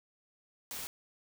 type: noise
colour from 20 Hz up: white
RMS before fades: -41 dBFS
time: 0.71-0.87 s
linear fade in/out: 0 ms
effects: none